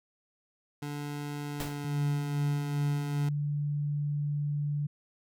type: tone with pitch glide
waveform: 25% pulse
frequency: 145.7 to 143.69 Hz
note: D3 to D3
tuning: -13 to -37 cents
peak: -31 dBFS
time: 0.82-3.29 s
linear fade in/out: 5 ms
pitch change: -24 cents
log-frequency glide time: 1.48-2.03 s
type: noise with exponential decay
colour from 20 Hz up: pink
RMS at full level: -34 dBFS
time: 1.6-1.87 s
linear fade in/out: 1 ms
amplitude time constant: 58 ms
type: tone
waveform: sine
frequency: 146.2 Hz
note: D3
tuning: 7 cents flat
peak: -28 dBFS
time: 1.84-4.87 s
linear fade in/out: 10 ms
effects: none